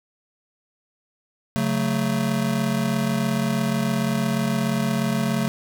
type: chord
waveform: square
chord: F# minor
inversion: second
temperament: just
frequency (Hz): 138.75 / 185 / 222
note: C#3 / F#3 / A3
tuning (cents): +2 / 0 / +16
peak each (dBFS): -27 / -27 / -24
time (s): 1.56-5.48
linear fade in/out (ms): 0
effects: none